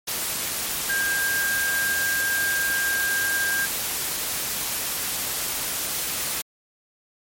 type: tone in noise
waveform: sine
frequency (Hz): 1602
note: G6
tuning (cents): +37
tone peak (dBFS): -22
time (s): 0.89-3.66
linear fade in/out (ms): 10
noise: white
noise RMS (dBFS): -27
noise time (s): 0.07-6.42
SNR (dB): +2
effects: MP3 64 kbps